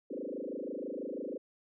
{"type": "tone with frequency modulation", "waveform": "sine", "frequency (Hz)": 394.7, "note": "G4", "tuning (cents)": 12, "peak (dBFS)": -36, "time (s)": [0.1, 1.38], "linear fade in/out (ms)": 10, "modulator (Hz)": 26.1, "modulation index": 5.7, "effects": []}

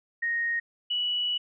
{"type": "tone pair in turn", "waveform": "sine", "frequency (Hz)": [1864.7, 2944], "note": ["A#6", "F#7"], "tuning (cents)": [0, -9], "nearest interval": "minor sixth", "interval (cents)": 791, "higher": "second", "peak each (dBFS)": -25, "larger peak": "neither", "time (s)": [[0.22, 0.6], [0.9, 1.38]], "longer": "second", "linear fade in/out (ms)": 10, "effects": []}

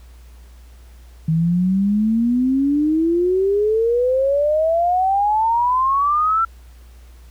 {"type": "exponential sweep", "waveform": "sine", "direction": "up", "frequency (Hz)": [157.4, 1358], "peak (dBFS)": -14, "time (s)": [1.28, 6.45], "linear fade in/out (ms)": 5, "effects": ["added 60 Hz sine -40 dBFS peak until 7.3 s", "pink hiss -54 dBFS RMS until 7.3 s"]}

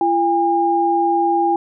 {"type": "tone pair together", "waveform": "sine", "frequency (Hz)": [340, 810], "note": ["F4", "G#5"], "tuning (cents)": [-46, -43], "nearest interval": "octave + minor third", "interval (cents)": 1503, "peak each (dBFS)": [-18, -15], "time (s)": [0.01, 1.56], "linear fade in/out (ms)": 2, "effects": []}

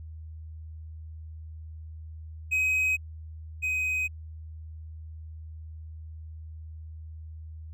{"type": "tone pair in turn", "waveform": "triangle", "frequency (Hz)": [2529, 2516], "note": ["D#7", "D#7"], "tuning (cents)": [28, 19], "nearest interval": "unison", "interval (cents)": 9, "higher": "first", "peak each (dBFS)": [-21, -24], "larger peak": "first", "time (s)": [[2.51, 2.97], [3.62, 4.08]], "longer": "neither", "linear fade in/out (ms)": 20, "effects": ["added 79 Hz sine -39 dBFS peak until 7.73 s"]}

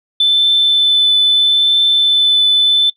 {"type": "tone with vibrato", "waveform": "sine", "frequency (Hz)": 3520, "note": "A7", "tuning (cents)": 0, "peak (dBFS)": -7, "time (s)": [0.2, 2.9], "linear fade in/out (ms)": 5, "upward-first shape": "triangle", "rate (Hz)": 0.77, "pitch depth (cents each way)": 10, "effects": ["noise-tail reverb RT60 0.1 s tail -20 dB re dry", "tanh soft clip ceiling -3 dBFS"]}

